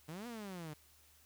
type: exponential two-way sweep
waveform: sawtooth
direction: up then down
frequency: 146.83 to 246.9 to 146.83 Hz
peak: -40 dBFS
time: 0.08-0.74 s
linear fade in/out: 10 ms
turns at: 0.27 s
effects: added 75 Hz sine -70 dBFS peak until 1.25 s + white hiss -66 dBFS RMS until 1.25 s